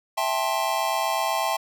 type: chord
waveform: square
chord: A minor seventh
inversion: second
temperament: just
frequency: 660 / 792 / 880 / 1056 Hz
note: E5 / G5 / A5 / C6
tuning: +2 / +18 / 0 / +16 cents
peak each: -29 dBFS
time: 0.17-1.57 s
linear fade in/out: 10 ms
effects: none